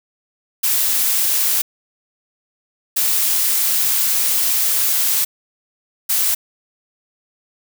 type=noise bursts at uneven times; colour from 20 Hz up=blue; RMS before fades=-17 dBFS; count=3; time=0.63-1.62 / 2.96-5.25 / 6.09-6.35 s; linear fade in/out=10 ms; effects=none